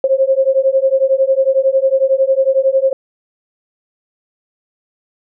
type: beating tone pair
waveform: sine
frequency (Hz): 529 / 540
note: C5 / C#5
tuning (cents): +19 / -45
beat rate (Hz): 11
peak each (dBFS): -13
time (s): 0.04-2.93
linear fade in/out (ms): 2
effects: none